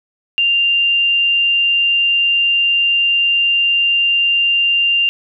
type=tone; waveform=sine; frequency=2789 Hz; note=F7; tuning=3 cents flat; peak=-11 dBFS; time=0.38-5.09 s; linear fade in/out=0 ms; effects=none